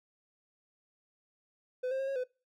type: tone with pitch steps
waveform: triangle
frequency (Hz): 505 / 530 / 538 / 546 / 504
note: B4 / C5 / C5 / C#5 / B4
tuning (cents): +39 / +22 / +48 / -26 / +35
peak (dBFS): -29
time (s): 1.83-2.24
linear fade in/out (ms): 10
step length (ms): 82
effects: noise-tail reverb RT60 0.3 s tail -22 dB re dry